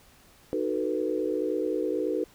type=chord; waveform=sine; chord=B dominant seventh; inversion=first; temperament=just; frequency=308.7 / 370.4 / 444.5 / 493.9 Hz; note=D#4 / F#4 / A4 / B4; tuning=-14 / +2 / +18 / 0 cents; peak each=-31 dBFS; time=0.53-2.24 s; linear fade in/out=0 ms; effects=pink hiss -57 dBFS RMS until 2.34 s